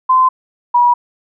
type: tone pair in turn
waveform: sine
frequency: 1031 / 967.2 Hz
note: C6 / B5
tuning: -26 / -36 cents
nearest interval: minor second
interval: 110 cents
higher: first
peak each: -7 dBFS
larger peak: neither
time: 0.09-0.29 / 0.74-0.94 s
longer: neither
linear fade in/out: 10 ms
effects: none